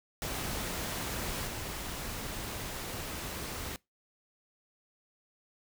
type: noise with level steps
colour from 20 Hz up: pink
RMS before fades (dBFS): -36 / -39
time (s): 0.22-3.76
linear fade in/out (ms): 0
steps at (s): 1.47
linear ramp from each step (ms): 2
effects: noise-tail reverb RT60 0.2 s tail -23 dB re dry